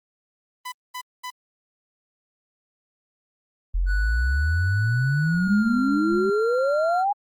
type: tone bursts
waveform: sawtooth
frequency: 1000 Hz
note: B5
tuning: 21 cents sharp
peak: -27 dBFS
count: 3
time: 0.65-1.306 s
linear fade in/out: 10 ms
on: 72 ms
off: 220 ms
type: exponential sweep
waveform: sine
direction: up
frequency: 41.15 to 830.6 Hz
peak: -19 dBFS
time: 3.74-7.13 s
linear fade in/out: 10 ms
type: tone with pitch glide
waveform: triangle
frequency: 1480 to 1380.9 Hz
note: F#6 to F6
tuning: 0 to -20 cents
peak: -26 dBFS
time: 3.86-7.05 s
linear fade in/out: 50 ms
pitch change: -120 cents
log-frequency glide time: 5.2-5.76 s
type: tone with tremolo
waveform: sine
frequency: 207.5 Hz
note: G#3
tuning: 1 cent flat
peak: -24 dBFS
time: 5.47-6.3 s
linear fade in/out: 5 ms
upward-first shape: sine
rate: 4.8 Hz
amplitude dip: 30%
effects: Opus 24 kbps